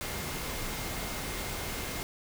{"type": "tone in noise", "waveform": "sine", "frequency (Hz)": 2121, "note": "C7", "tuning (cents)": 23, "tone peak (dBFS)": -47, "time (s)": [0.01, 2.03], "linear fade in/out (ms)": 0, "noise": "pink", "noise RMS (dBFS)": -36, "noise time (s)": [0.01, 2.03], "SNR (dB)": -14, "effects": []}